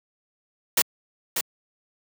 white noise with echo, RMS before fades -19 dBFS, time 0.77-0.82 s, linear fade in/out 5 ms, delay 590 ms, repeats 1, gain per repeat -6 dB, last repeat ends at 1.41 s, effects high-pass 150 Hz 12 dB/octave

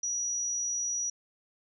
sine tone, 5820 Hz, F#8, 29 cents flat, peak -29 dBFS, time 0.03-1.1 s, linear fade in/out 5 ms, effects none

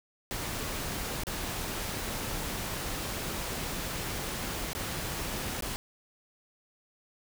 pink noise with dropouts, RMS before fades -35 dBFS, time 0.31-5.76 s, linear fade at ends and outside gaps 0 ms, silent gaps 1.235-1.269 / 4.732-4.75 / 5.608-5.623 s, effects none

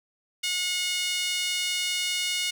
5% pulse tone with high-pass filter, 725 Hz, F#5, 35 cents flat, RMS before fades -28 dBFS, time 0.43-2.51 s, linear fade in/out 10 ms, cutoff 2500 Hz, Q 3, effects none

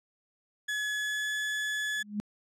35% pulse tone with pitch glide, 1700 to 1710.8 Hz, G#6 to A6, +40 to -49 cents, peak -28 dBFS, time 0.68-2.03 s, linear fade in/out 10 ms, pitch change +11 cents, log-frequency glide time 0.93-1.33 s
sine tone with exponential growth, 207.7 Hz, G#3, in tune, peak -26 dBFS, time 1.96-2.2 s, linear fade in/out 0 ms, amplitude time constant 52 ms
effects low-pass 9000 Hz 12 dB/octave

